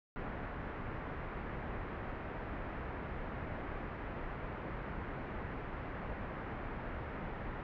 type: low-pass noise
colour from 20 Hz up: pink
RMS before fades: -42 dBFS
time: 0.16-7.63 s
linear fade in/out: 0 ms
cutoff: 2000 Hz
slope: 24 dB/octave
effects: none